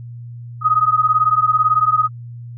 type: beating tone pair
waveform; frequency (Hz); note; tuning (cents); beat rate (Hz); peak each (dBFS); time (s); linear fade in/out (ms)
sine; 1244.5 / 1262.5; D#6 / D#6; 0 / +25; 18; -15; 0.61-2.09; 50
effects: added 119 Hz sine -30 dBFS peak until 2.57 s